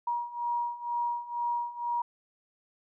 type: beating tone pair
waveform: sine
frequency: 952 / 954.1 Hz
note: A#5 / A#5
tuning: +36 / +40 cents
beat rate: 2.1 Hz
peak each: -34 / -31 dBFS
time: 0.07-2.02 s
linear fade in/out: 5 ms
effects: none